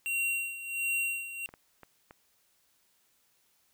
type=tone with tremolo; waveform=square; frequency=2747 Hz; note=F7; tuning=29 cents flat; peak=-28 dBFS; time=0.06-1.46 s; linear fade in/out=0 ms; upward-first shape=sine; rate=1.4 Hz; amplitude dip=75%
type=clicks; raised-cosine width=0.5 ms; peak=-33 dBFS; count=4; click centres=1.49 / 1.539 / 1.833 / 2.109 s
effects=white hiss -70 dBFS RMS until 3.73 s